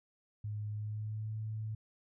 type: tone with pitch glide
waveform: sine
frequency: 105.3 to 108.95 Hz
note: G#2 to A2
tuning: +24 to -17 cents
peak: -36 dBFS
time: 0.44-1.75 s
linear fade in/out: 5 ms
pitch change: +59 cents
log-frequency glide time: 0.7-1.34 s
effects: none